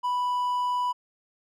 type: tone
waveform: triangle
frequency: 987.8 Hz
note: B5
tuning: in tune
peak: -22 dBFS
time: 0.03-0.93 s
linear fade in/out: 20 ms
effects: none